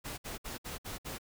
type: noise bursts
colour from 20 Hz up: pink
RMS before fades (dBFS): -41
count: 6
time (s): 0.04-1.185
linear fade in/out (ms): 20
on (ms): 140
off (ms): 61
effects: none